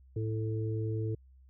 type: harmonic tone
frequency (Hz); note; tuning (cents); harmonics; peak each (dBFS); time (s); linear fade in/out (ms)
109.9; A2; -2; 1 / 3 / 4; -31 / -40 / -39; 0.16-1.15; 5
effects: added 65 Hz sine -55 dBFS peak until 1.49 s

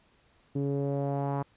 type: tone with low-pass filter sweep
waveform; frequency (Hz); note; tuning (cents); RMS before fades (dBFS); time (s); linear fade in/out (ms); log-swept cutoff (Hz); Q
sawtooth; 140; C#3; +18; -30; 0.55-1.43; 10; 350 to 1000; 2.7
effects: pink hiss -65 dBFS RMS until 1.56 s + resampled to 8000 Hz

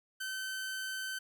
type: tone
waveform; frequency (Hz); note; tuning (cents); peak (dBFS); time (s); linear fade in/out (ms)
sawtooth; 1535; G6; -37; -33; 0.2-1.19; 10
effects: none

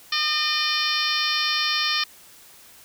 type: harmonic tone with a mistuned harmonic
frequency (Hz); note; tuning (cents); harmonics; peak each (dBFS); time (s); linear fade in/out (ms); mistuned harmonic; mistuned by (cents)
608; D#5; -40; 2 / 3 / 4 / 5 / 6 / 7 / 8 / 9; -29 / -29 / -29 / -29 / -29 / -29 / -29 / -29; 0.12-2.04; 5; 6; -29
effects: white hiss -49 dBFS RMS until 2.84 s

